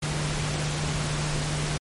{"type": "tone in noise", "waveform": "sine", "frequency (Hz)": 150.1, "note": "D3", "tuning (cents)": 38, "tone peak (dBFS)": -28, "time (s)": [0.02, 1.78], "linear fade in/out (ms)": 10, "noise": "pink", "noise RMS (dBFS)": -30, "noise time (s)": [0.02, 1.78], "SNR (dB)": -1, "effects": ["low-pass 10000 Hz 12 dB/octave", "MP3 48 kbps"]}